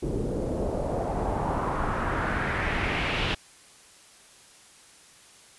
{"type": "noise with low-pass filter sweep", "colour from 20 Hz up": "pink", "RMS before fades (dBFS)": -28, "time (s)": [0.02, 3.35], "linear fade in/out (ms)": 10, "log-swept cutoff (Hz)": [360, 3100], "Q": 2.3, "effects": ["white hiss -53 dBFS RMS until 5.58 s", "resampled to 24000 Hz"]}